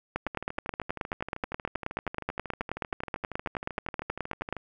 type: two click trains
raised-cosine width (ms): 0.5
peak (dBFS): -21 / -14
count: 56 / 42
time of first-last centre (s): 0.27-4.567 / 0.16-4.526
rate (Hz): 12.8 / 9.39
effects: none